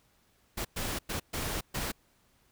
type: noise bursts at uneven times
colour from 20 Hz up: pink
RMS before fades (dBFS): -34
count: 5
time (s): 0.57-0.65 / 0.76-0.99 / 1.09-1.2 / 1.33-1.61 / 1.74-1.92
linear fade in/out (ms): 10
effects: pink hiss -68 dBFS RMS until 2.51 s

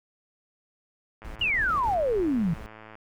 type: click train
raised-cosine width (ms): 0.5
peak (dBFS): -30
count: 190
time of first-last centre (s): 1.22-2.954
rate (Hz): 109
type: noise bursts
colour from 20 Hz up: brown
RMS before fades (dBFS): -38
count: 5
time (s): 1.24-1.948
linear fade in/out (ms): 10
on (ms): 120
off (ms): 27
type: exponential sweep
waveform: sine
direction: down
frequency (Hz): 2941 to 155.1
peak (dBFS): -22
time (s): 1.41-2.54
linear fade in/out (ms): 5
type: noise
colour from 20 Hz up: brown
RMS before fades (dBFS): -40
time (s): 1.61-2.66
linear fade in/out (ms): 0
effects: none

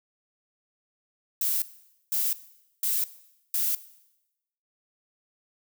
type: noise bursts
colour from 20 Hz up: violet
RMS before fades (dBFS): -26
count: 4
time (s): 1.41-3.75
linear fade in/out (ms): 2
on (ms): 210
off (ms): 500
effects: noise-tail reverb RT60 0.9 s tail -17 dB re dry

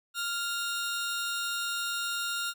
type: tone pair together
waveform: sawtooth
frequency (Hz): 1396.9 / 3729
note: F6 / A#7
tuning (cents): 0 / 0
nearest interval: octave + perfect fourth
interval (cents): 1700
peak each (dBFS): -28 / -33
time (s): 0.14-2.54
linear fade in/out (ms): 50
effects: none

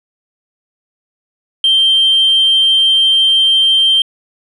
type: tone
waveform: sine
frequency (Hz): 3147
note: G7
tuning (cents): +6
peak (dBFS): -6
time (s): 1.64-4.02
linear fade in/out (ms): 2
effects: tanh soft clip ceiling -4 dBFS

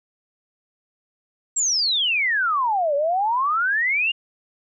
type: exponential two-way sweep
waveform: sine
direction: down then up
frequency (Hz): 7690 to 554.4 to 2873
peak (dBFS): -18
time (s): 1.56-4.12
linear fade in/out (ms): 10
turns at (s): 2.95
effects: none

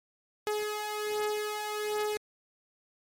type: beating tone pair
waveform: sawtooth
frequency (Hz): 421.1 / 422.4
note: G#4 / G#4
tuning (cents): +24 / +29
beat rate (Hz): 1.3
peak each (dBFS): -32 / -28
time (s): 0.47-2.17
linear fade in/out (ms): 0
effects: MP3 64 kbps

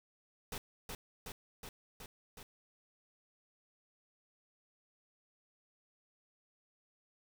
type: noise with echo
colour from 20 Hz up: pink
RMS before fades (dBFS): -42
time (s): 0.52-0.58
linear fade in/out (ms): 2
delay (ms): 370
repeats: 5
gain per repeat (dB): -2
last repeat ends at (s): 2.43
effects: none

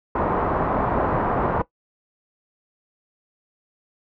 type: low-pass noise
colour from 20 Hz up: white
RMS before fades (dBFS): -22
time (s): 0.15-1.62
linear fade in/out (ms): 5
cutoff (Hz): 1100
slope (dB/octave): 24
effects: noise-tail reverb RT60 0.1 s tail -17 dB re dry

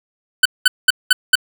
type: tone bursts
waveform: 25% pulse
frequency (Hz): 1504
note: F#6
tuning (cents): +28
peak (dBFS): -3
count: 5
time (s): 0.43-1.355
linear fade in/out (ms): 5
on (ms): 25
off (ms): 200
effects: none

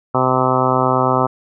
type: harmonic tone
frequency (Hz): 128.9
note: C3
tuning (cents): -26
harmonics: 1 / 2 / 3 / 4 / 5 / 6 / 7 / 8 / 9 / 10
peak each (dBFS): -22 / -22 / -22 / -22 / -22 / -22 / -22 / -22 / -22 / -22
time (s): 0.14-1.27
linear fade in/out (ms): 10
effects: none

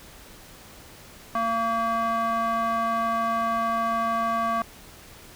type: tone with band-pass filter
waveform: square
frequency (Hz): 228.3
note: A#3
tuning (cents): -36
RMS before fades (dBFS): -25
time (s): 1.35-4.62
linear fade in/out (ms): 2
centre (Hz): 1000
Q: 5.1
effects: pink hiss -47 dBFS RMS until 5.35 s

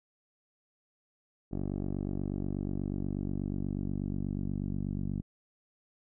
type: tone with low-pass filter sweep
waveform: 10% pulse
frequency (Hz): 48.27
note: G1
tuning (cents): -26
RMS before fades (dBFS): -34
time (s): 1.51-5.22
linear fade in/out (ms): 20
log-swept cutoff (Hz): 420 to 220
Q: 1.4
effects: none

